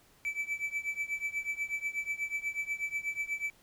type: tone with tremolo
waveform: triangle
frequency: 2312 Hz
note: D7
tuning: 28 cents flat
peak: -27 dBFS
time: 0.25-3.5 s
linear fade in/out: 0 ms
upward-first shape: triangle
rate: 8.2 Hz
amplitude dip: 95%
effects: pink hiss -63 dBFS RMS until 3.62 s